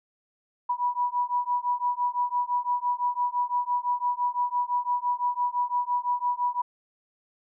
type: beating tone pair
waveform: sine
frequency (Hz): 975 / 980.9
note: B5 / B5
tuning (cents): -23 / -12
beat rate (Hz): 5.9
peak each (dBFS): -27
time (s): 0.69-6.62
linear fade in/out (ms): 10
effects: none